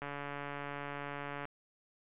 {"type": "click train", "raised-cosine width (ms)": 0.5, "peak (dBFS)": -26, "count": 206, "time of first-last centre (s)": [0.02, 1.454], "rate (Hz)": 143, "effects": ["resampled to 8000 Hz"]}